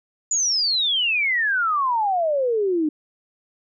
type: exponential sweep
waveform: sine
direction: down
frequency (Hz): 7040 to 295.5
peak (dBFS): -18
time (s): 0.31-2.89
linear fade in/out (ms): 5
effects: none